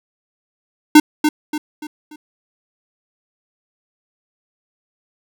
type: tone with echo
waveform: square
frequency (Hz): 302.9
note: D#4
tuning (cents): -46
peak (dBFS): -4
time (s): 0.95-1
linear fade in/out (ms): 5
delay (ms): 290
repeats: 4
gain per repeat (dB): -8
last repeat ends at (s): 2.16
effects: none